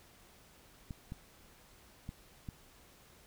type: clicks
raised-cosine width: 5 ms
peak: -29 dBFS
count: 4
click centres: 0.908 / 1.121 / 2.091 / 2.488 s
effects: pink hiss -61 dBFS RMS until 3.26 s